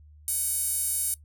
sawtooth tone with high-pass filter, 755 Hz, F#5, 35 cents sharp, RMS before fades -28 dBFS, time 0.28-1.14 s, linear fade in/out 0 ms, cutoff 9600 Hz, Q 3.7, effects noise-tail reverb RT60 0.1 s tail -19 dB re dry + added 75 Hz sine -49 dBFS peak until 1.24 s

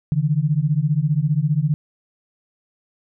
sine beating tone pair, 142.8 / 157.8 Hz, D3 / D#3, -48 / +25 cents, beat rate 15 Hz, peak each -19 dBFS, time 0.12-1.74 s, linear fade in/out 0 ms, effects none

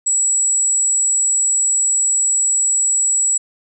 sine tone, 7780 Hz, B8, 27 cents flat, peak -13 dBFS, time 0.06-3.38 s, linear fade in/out 10 ms, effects none

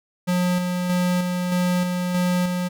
square tone with tremolo, 179.4 Hz, F3, 47 cents sharp, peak -19 dBFS, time 0.27-2.69 s, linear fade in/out 20 ms, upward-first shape square, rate 1.6 Hz, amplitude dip 35%, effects none

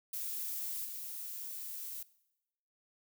violet noise with level steps, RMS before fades -39 / -43 dBFS, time 0.13-2.03 s, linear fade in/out 5 ms, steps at 0.84 s, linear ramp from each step 20 ms, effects noise-tail reverb RT60 0.9 s tail -20 dB re dry

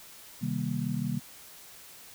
sine chord, C minor seventh, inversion none, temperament just, 130.81 / 156.98 / 196.22 / 235.5 Hz, C3 / Eb3 / G3 / Bb3, 0 / +16 / +2 / +18 cents, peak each -34 dBFS, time 0.41-1.2 s, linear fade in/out 20 ms, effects white hiss -50 dBFS RMS until 2.14 s

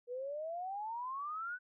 sine exponential sweep, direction up, 476.8 to 1516 Hz, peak -38 dBFS, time 0.07-1.59 s, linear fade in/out 50 ms, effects none

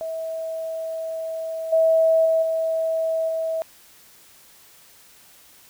sine tone with level steps, 648 Hz, E5, 30 cents flat, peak -26 / -14 / -16 / -20 / -22 dBFS, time 0.01-3.62 s, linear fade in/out 0 ms, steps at 1.72 / 2.25 / 2.42 / 3.28 s, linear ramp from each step 10 ms, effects white hiss -51 dBFS RMS until 5.69 s

